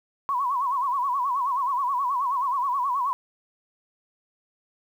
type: tone with vibrato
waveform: sine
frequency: 1046.5 Hz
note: C6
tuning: in tune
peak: -22 dBFS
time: 0.29-3.13 s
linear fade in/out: 0 ms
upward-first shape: sine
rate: 9.4 Hz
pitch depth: 140 cents each way
effects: 9-bit